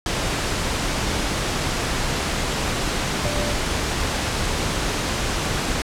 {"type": "tone in noise", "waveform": "sine", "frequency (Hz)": 588, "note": "D5", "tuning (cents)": 2, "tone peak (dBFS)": -28, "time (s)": [3.25, 3.53], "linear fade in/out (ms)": 2, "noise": "pink", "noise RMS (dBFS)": -23, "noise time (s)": [0.06, 5.82], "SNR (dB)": -8, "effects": ["low-pass 8000 Hz 12 dB/octave"]}